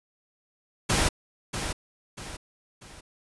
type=noise with echo; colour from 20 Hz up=pink; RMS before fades=-23 dBFS; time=0.89-1.09 s; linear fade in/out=10 ms; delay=640 ms; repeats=3; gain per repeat=-8 dB; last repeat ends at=3.01 s; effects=resampled to 24000 Hz